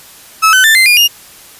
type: tone with pitch steps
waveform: 35% pulse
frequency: 1300 / 1519.4 / 1775.9 / 2076 / 2426 / 2835 Hz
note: E6 / F#6 / A6 / C7 / D#7 / F7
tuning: -24 / +46 / +16 / -14 / -44 / +25 cents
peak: -3 dBFS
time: 0.42-1.08 s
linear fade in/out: 20 ms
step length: 110 ms
effects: white hiss -37 dBFS RMS until 1.59 s + resampled to 32000 Hz